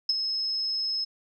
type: tone with ADSR envelope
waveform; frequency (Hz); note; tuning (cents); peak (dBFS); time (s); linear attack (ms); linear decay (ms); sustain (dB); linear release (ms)
sine; 5180; E8; -31; -19; 0.09-1.05; 4; 32; -7; 15
effects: none